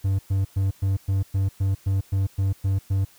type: tone bursts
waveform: triangle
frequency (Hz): 96.9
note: G2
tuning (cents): -20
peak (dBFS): -17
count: 12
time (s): 0.04-3.05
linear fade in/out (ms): 10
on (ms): 150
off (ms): 110
effects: white hiss -54 dBFS RMS until 3.18 s